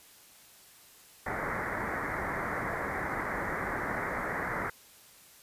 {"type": "low-pass noise", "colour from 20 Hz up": "white", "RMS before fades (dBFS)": -34, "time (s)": [1.26, 4.7], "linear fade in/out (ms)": 5, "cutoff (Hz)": 2100, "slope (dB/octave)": 96, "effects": ["white hiss -56 dBFS RMS until 5.42 s", "resampled to 32000 Hz"]}